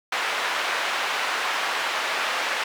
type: band-pass noise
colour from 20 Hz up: white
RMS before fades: -26 dBFS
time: 0.12-2.64 s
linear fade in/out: 5 ms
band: 670 to 2200 Hz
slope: 12 dB/octave
effects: none